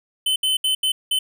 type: tone bursts at uneven times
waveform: square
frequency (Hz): 3048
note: G7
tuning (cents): -49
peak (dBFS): -18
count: 5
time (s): 0.26-0.36 / 0.43-0.57 / 0.64-0.75 / 0.83-0.92 / 1.11-1.19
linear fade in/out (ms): 5
effects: none